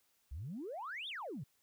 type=exponential two-way sweep; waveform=sine; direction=up then down; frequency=60 to 3740 to 114.2 Hz; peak=-40 dBFS; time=0.31-1.44 s; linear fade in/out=10 ms; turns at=1.08 s; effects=tanh soft clip ceiling -36 dBFS + white hiss -75 dBFS RMS until 1.62 s